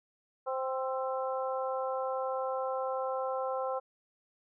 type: harmonic tone with a mistuned harmonic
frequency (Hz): 261.6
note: C4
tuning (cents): 0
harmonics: 2 / 3 / 4 / 5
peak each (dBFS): -33 / -37 / -39 / -41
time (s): 0.46-3.8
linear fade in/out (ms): 20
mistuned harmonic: 5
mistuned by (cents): +28
effects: none